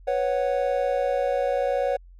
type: chord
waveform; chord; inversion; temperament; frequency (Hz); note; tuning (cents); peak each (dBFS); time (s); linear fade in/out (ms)
triangle; B suspended second; none; equal; 493.9 / 554.4 / 740; B4 / C#5 / F#5; 0 / 0 / 0; -25 / -22 / -26; 0.07-1.97; 10
effects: added 44 Hz sine -45 dBFS peak until 2.19 s